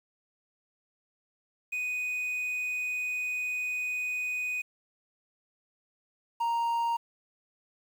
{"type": "tone pair in turn", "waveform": "triangle", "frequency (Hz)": [2489, 931.8], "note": ["D#7", "A#5"], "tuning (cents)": [0, -1], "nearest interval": "octave + perfect fourth", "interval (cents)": 1701, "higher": "first", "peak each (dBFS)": [-28, -24], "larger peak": "second", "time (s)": [[1.72, 4.62], [6.4, 6.97]], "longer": "first", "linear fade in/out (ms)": 10, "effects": ["9-bit"]}